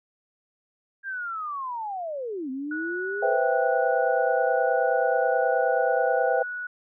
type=linear two-way sweep; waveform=sine; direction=down then up; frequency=1617 to 255.4 to 451.1 Hz; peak=-29 dBFS; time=1.03-3.39 s; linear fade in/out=50 ms; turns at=2.5 s
type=tone; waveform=sine; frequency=1468 Hz; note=F#6; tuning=14 cents flat; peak=-30 dBFS; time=2.71-6.67 s; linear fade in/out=5 ms
type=chord; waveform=sine; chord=C major seventh; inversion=third; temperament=equal; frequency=493.9 / 523.3 / 659.3 / 784 Hz; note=B4 / C5 / E5 / G5; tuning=0 / 0 / 0 / 0 cents; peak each=-26 dBFS; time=3.22-6.43 s; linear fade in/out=10 ms
effects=none